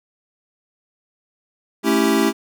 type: chord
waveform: square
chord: A dominant seventh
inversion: none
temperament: equal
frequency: 220 / 277.2 / 329.6 / 392 Hz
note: A3 / C#4 / E4 / G4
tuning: 0 / 0 / 0 / 0 cents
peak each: -21 dBFS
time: 1.83-2.33 s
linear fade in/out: 50 ms
effects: none